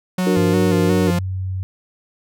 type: tone with vibrato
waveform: 45% pulse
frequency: 179 Hz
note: F3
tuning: 43 cents sharp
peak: -17 dBFS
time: 0.18-1.19 s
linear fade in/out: 5 ms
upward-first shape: square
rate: 2.8 Hz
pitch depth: 43 cents each way
type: chord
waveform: sine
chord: D augmented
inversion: none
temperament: equal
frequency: 293.7 / 370 / 466.2 Hz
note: D4 / F#4 / A#4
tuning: 0 / 0 / 0 cents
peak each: -21 dBFS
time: 0.26-1.11 s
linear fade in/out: 10 ms
type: tone with pitch glide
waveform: sine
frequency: 100.6 to 93.86 Hz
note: G2 to F#2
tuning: +45 to +25 cents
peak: -21 dBFS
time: 0.37-1.63 s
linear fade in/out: 0 ms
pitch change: -120 cents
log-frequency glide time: 0.79-1.12 s
effects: none